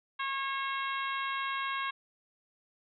harmonic tone, 544 Hz, C#5, 33 cents flat, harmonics 2 / 3 / 4 / 5 / 6 / 7, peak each -34 / -38 / -40 / -42 / -44 / -45 dBFS, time 0.19-1.91 s, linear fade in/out 10 ms, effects none

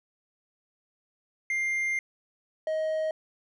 triangle tone pair in turn, 2100 / 629.2 Hz, C7 / D#5, +6 / +19 cents, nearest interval octave + major sixth, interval 2087 cents, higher first, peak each -24 dBFS, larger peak neither, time 1.5-1.99 / 2.67-3.11 s, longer first, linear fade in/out 2 ms, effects resampled to 24000 Hz

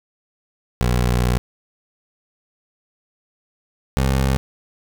20% pulse tone pair in turn, 60.9 / 66.51 Hz, B1 / C2, -24 / +29 cents, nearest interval major second, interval 153 cents, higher second, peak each -11 dBFS, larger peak neither, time 0.81-1.38 / 3.97-4.37 s, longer first, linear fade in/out 0 ms, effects none

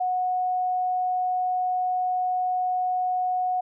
sine tone, 733 Hz, F#5, 16 cents flat, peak -22 dBFS, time 0-3.61 s, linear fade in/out 10 ms, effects none

